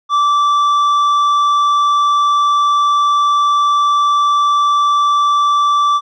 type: tone with tanh clipping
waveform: sine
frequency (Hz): 1165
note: D6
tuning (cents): -14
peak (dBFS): -11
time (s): 0.09-6.01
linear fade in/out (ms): 50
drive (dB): 7
effects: none